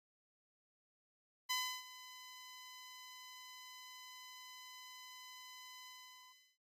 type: tone with ADSR envelope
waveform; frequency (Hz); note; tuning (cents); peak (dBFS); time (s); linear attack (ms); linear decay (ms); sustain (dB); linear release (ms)
10% pulse; 1011; B5; +40; -26; 1.49-6.58; 17; 320; -18; 720
effects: AAC 48 kbps